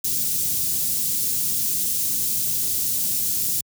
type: band-stop noise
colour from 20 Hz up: white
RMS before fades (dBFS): -23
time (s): 0.04-3.61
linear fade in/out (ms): 5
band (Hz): 210 to 6300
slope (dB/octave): 12
effects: high-pass 80 Hz 12 dB/octave